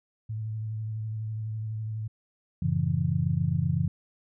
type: tone with vibrato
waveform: sine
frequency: 109.3 Hz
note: A2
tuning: 11 cents flat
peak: -30 dBFS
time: 0.29-2.08 s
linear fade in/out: 10 ms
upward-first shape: sine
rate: 12 Hz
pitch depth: 25 cents each way
type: chord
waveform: sine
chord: F# minor seventh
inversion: none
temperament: just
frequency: 92.5 / 111 / 138.75 / 166.5 Hz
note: F#2 / A2 / C#3 / E3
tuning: 0 / +16 / +2 / +18 cents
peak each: -30 / -32 / -27 / -28 dBFS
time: 2.62-3.88 s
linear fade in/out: 5 ms
effects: none